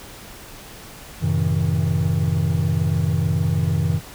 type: chord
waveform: triangle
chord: F# diminished seventh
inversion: none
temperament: just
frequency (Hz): 92.5 / 111 / 133.2 / 159.84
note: F#2 / A2 / C3 / Eb3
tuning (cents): 0 / +16 / +31 / +47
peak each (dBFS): -20 / -25 / -22 / -19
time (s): 1.2-4.01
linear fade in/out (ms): 50
effects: pink hiss -40 dBFS RMS until 4.14 s